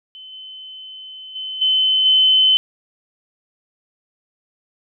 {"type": "tone with level steps", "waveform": "sine", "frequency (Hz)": 3051, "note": "G7", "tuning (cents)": -48, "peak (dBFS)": [-35, -33, -25, -13, -10], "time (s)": [0.15, 2.57], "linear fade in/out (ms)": 0, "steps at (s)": [0.32, 1.35, 1.61, 2.05], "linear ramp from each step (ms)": 10, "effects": []}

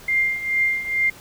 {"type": "tone with tremolo", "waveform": "sine", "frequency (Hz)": 2100, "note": "C7", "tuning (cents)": 6, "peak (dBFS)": -15, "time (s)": [0.08, 1.1], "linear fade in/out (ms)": 5, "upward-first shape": "triangle", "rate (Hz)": 2.3, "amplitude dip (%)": 80, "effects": ["pink hiss -44 dBFS RMS until 1.2 s"]}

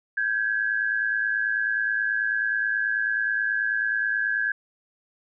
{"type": "tone pair together", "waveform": "sine", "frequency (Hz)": [1568, 1677.3], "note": ["G6", "G#6"], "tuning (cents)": [0, 17], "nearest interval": "minor second", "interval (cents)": 117, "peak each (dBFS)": -25, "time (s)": [0.17, 4.52], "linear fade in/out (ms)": 5, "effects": []}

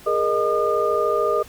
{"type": "tone cluster", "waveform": "sine", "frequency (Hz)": [414.4, 468, 616, 1213], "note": ["G#4", "A#4", "D#5", "D#6"], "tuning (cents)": [-4, 7, -17, -44], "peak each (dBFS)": -23, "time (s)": [0.06, 1.43], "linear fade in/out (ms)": 10, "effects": ["pink hiss -45 dBFS RMS until 1.48 s"]}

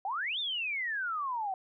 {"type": "exponential two-way sweep", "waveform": "sine", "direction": "up then down", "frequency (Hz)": [737, 3698, 737], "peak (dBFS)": -31, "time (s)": [0.05, 1.54], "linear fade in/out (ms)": 2, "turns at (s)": 0.39, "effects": []}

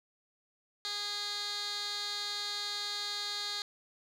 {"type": "tone with band-pass filter", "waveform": "15% pulse", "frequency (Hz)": 411.1, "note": "G#4", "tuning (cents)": -18, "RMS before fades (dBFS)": -37, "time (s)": [0.85, 3.62], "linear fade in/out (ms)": 0, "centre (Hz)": 4200, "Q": 2.6, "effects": []}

